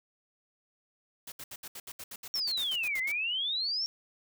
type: noise bursts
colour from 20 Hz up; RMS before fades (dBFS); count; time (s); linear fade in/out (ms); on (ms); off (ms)
white; -43; 16; 1.27-3.12; 5; 50; 70
type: exponential two-way sweep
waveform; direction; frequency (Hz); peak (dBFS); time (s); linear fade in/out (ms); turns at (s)
sine; down then up; 5588 to 2000 to 5588; -29; 2.34-3.86; 0; 3
type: noise with exponential decay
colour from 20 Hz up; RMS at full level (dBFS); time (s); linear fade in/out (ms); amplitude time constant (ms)
white; -42; 2.57-2.96; 5; 84
effects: none